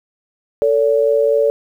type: tone pair together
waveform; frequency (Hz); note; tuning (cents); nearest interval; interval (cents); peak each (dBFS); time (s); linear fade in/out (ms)
sine; 445.9 / 570; A4 / C#5; +23 / +48; major third; 425; -14; 0.62-1.5; 0
effects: 8-bit